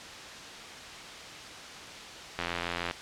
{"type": "click train", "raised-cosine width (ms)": 0.3, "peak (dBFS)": -15, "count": 46, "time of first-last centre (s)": [2.39, 2.911], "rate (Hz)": 86.4, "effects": ["white hiss -43 dBFS RMS until 3.01 s", "low-pass 5000 Hz 12 dB/octave"]}